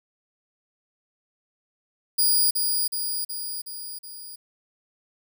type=tone with echo; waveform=5% pulse; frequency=4867 Hz; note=D#8; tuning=39 cents flat; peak=-11 dBFS; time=2.18-2.51 s; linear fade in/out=10 ms; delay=370 ms; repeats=5; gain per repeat=-4 dB; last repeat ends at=4.36 s; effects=none